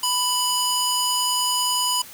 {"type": "tone with band-pass filter", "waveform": "square", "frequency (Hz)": 991, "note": "B5", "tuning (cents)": 6, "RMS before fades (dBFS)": -22, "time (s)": [0.03, 2.02], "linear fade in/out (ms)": 5, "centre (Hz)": 7200, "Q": 0.63, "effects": ["white hiss -42 dBFS RMS until 2.13 s"]}